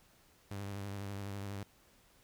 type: tone with vibrato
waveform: sawtooth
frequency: 99.8 Hz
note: G2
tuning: 32 cents sharp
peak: -36 dBFS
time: 0.51-1.63 s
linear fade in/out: 0 ms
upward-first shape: sine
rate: 12 Hz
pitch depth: 38 cents each way
effects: pink hiss -66 dBFS RMS until 2.23 s